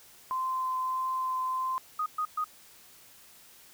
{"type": "tone with vibrato", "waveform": "sine", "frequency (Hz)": 1034, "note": "C6", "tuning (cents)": -21, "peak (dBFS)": -28, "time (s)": [0.31, 1.78], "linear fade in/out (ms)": 0, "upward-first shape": "triangle", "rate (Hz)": 1.6, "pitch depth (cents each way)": 9}
{"type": "tone bursts", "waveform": "sine", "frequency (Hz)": 1244.5, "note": "D#6", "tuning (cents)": 0, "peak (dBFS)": -27, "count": 3, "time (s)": [1.99, 2.443], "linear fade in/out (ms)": 5, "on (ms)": 71, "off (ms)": 120}
{"effects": ["white hiss -55 dBFS RMS until 3.73 s"]}